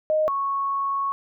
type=tone pair in turn; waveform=sine; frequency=620 / 1104.7 Hz; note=D#5 / C#6; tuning=-6 / -6 cents; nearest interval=minor seventh; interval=1000 cents; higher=second; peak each=-18 / -22 dBFS; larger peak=first; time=0.1-0.28 / 0.28-1.12 s; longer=second; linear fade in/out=0 ms; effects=none